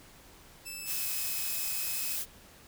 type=tone with pitch glide; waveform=10% pulse; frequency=2637 to 2553 Hz; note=E7 to D#7; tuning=0 to +44 cents; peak=-31 dBFS; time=0.65-2.17 s; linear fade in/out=20 ms; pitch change=-56 cents; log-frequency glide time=0.79-1.11 s
type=noise; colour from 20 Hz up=blue; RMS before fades=-34 dBFS; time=0.85-2.26 s; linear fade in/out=50 ms
effects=pink hiss -55 dBFS RMS until 2.67 s